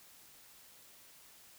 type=silence; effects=white hiss -59 dBFS RMS until 1.58 s